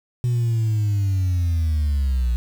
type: linear sweep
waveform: sine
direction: down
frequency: 123.47 to 58.27 Hz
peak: -15 dBFS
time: 0.24-2.36 s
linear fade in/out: 0 ms
effects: tanh soft clip ceiling -16 dBFS + 7-bit